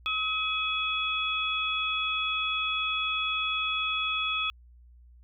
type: tone cluster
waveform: sine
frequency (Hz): 1279 / 2536 / 3376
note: D#6 / D#7 / G#7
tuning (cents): +47 / +32 / +28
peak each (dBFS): -32 / -30 / -31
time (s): 0.06-4.5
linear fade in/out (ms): 0
effects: added 60 Hz sine -51 dBFS peak until 5.23 s